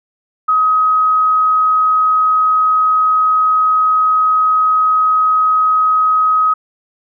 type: tone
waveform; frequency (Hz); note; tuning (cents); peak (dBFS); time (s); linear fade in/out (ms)
sine; 1265; D#6; +28; -9; 0.48-6.54; 10
effects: none